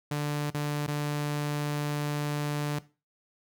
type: tone with dropouts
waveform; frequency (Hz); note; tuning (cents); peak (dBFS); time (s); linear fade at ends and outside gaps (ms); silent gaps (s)
sawtooth; 147.2; D3; +4; -24; 0.11-2.79; 5; 0.503-0.544 / 0.866-0.879
effects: noise-tail reverb RT60 0.3 s tail -17 dB re dry